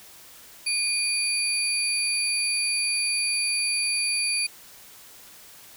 sine tone cluster, 2430 / 4615 / 10210 Hz, D#7 / D8 / D#9, -42 / -31 / +44 cents, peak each -27 dBFS, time 0.66-4.47 s, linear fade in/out 10 ms, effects white hiss -48 dBFS RMS until 5.76 s

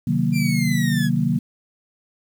sine chord, C half-diminished seventh, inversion none, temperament equal with one note detuned, 130.81 / 154.13 / 185 / 233.1 Hz, C3 / Eb3 / Gb3 / Bb3, 0 / -16 / 0 / 0 cents, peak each -24 / -22 / -23 / -22 dBFS, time 0.07-1.39 s, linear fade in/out 5 ms
sawtooth linear sweep, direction down, 2400 to 1645 Hz, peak -23 dBFS, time 0.32-1.1 s, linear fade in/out 50 ms
effects 8-bit

